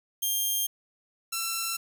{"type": "tone pair in turn", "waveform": "5% pulse", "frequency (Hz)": [3200, 1345.4], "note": ["G7", "E6"], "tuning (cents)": [35, 35], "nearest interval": "octave + minor third", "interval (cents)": 1500, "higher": "first", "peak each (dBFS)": -17, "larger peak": "neither", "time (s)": [[0.22, 0.67], [1.32, 1.77]], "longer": "neither", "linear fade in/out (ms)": 10, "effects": ["9-bit"]}